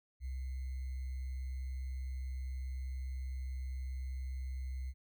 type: tone with sample-and-hold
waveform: sine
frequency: 64.8 Hz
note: C2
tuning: 16 cents flat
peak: -37 dBFS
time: 0.2-4.94 s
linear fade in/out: 50 ms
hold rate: 2100 Hz
effects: none